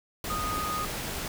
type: tone in noise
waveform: sine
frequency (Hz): 1239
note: D#6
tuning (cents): -8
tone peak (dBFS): -30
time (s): 0.3-0.85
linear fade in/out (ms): 2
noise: pink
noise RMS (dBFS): -34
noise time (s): 0.24-1.28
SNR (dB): +1
effects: none